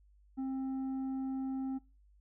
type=tone with tanh clipping; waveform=triangle; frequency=265.2 Hz; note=C4; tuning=23 cents sharp; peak=-35 dBFS; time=0.37-1.79 s; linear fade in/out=20 ms; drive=10 dB; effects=noise-tail reverb RT60 0.3 s tail -22 dB re dry + added 50 Hz sine -61 dBFS peak until 2.2 s